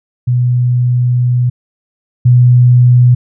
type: tone pair in turn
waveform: sine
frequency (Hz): 123.47 / 123.47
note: B2 / B2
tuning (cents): 0 / 0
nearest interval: unison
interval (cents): 0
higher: neither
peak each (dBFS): -8 / -3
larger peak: second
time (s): 0.27-1.5 / 2.25-3.15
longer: first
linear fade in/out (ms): 10
effects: none